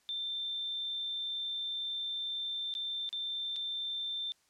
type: tone with dropouts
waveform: sine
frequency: 3569 Hz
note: A7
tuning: 24 cents sharp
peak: -34 dBFS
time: 0.09-4.32 s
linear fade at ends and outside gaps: 0 ms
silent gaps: 2.739-2.751 / 3.091-3.128 / 3.56-3.564 s
effects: white hiss -70 dBFS RMS until 4.49 s + low-pass 9000 Hz 12 dB/octave